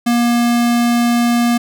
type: tone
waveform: square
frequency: 237.9 Hz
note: A#3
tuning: 35 cents sharp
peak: -12 dBFS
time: 0.06-1.58 s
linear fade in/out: 10 ms
effects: none